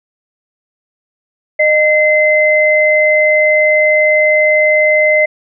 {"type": "tone pair together", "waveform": "sine", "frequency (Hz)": [612.4, 2060], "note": ["D#5", "C7"], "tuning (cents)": [-28, -28], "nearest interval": "octave + major sixth", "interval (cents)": 2100, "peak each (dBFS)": -10, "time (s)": [1.59, 5.26], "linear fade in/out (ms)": 10, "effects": []}